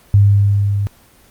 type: tone with level ramp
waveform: sine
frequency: 100.9 Hz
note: G#2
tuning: 49 cents flat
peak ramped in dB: -5 to -15 dBFS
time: 0.14-0.87 s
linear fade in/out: 0 ms
effects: pink hiss -48 dBFS RMS until 1.3 s + Opus 24 kbps